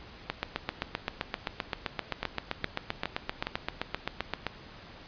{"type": "two click trains", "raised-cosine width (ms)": 0.3, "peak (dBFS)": [-14, -13], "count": [4, 33], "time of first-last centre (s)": [[2.23, 3.47], [0.3, 4.467]], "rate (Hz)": [2.42, 7.68], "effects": ["pink hiss -49 dBFS RMS until 5.07 s", "resampled to 11025 Hz"]}